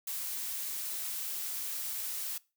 blue noise, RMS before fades -37 dBFS, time 0.07-2.38 s, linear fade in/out 5 ms, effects noise-tail reverb RT60 0.3 s tail -22 dB re dry

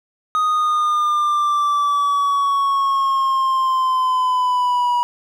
triangle linear sweep, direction down, 1248 to 966 Hz, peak -13 dBFS, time 0.35-5.03 s, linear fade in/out 0 ms, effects none

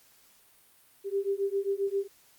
sine beating tone pair, 392 / 399.5 Hz, G4 / G4, 0 / +33 cents, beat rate 7.5 Hz, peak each -30 dBFS, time 1.04-2.08 s, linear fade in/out 50 ms, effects white hiss -61 dBFS RMS until 2.38 s + Opus 48 kbps

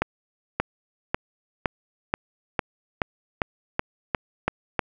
accelerating click train, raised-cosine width 0.5 ms, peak -6 dBFS, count 12, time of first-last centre 0.02-4.792 s, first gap 580 ms, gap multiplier 0.94, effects none

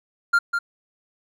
triangle tone with echo, 1396.9 Hz, F6, in tune, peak -12 dBFS, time 0.33-0.39 s, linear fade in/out 10 ms, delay 200 ms, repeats 1, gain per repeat -6 dB, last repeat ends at 0.59 s, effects none

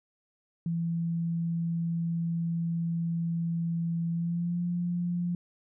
sine tone with pitch glide, 167.7 to 174.82 Hz, E3 to F3, +30 to +2 cents, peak -27 dBFS, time 0.66-5.35 s, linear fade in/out 2 ms, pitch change +72 cents, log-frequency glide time 4.11-4.62 s, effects none

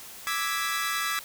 sawtooth chord, E dominant seventh, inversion third, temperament equal with one note detuned, 1174.7 / 1313.9 / 1661.2 / 1975.5 Hz, D6 / E6 / G#6 / B6, 0 / -6 / 0 / 0 cents, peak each -29 dBFS, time 0.27-1.19 s, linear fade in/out 0 ms, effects white hiss -44 dBFS RMS until 1.24 s

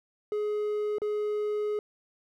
triangle tone with dropouts, 420 Hz, G#4, 19 cents sharp, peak -25 dBFS, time 0.32-1.79 s, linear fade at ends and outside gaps 1 ms, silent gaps 0.984-1.018 s, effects none

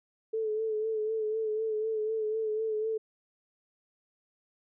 sine tone with vibrato, 436.1 Hz, A4, 15 cents flat, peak -28 dBFS, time 0.33-2.98 s, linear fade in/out 10 ms, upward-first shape sine, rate 4 Hz, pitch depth 38 cents each way, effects none

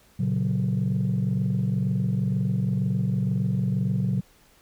sine chord, F# major, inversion first, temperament equal, 116.54 / 138.59 / 185 Hz, A#2 / C#3 / F#3, 0 / 0 / 0 cents, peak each -25 / -25 / -24 dBFS, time 0.19-4.21 s, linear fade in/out 10 ms, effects tanh soft clip ceiling -17 dBFS + pink hiss -58 dBFS RMS until 4.61 s

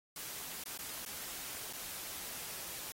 white noise with dropouts, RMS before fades -44 dBFS, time 0.16-2.92 s, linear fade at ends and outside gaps 1 ms, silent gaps 0.638-0.658 / 0.776-0.789 / 1.05-1.061 / 1.728-1.733 s, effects AAC 48 kbps

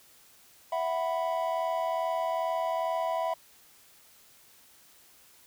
triangle chord, E suspended second, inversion none, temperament just, 659.3 / 741.7 / 988.9 Hz, E5 / F#5 / B5, 0 / +4 / +2 cents, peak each -28 / -32 / -31 dBFS, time 0.72-3.34 s, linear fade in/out 5 ms, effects white hiss -58 dBFS RMS until 5.46 s

